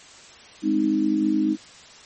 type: chord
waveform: sine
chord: Ab major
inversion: none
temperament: equal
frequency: 207.7 / 261.6 / 311.1 Hz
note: Ab3 / C4 / Eb4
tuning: 0 / 0 / 0 cents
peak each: -25 / -25 / -20 dBFS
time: 0.62-1.57 s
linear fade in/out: 50 ms
effects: white hiss -46 dBFS RMS until 2.05 s + MP3 32 kbps